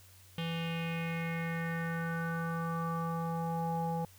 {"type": "tone with low-pass filter sweep", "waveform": "square", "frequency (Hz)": 166.1, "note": "E3", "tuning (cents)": 13, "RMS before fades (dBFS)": -35, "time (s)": [0.38, 4.05], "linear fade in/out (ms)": 2, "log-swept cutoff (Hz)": [3100, 750], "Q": 4.9, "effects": ["added 93 Hz sine -58 dBFS peak until 4.18 s", "white hiss -60 dBFS RMS until 4.18 s"]}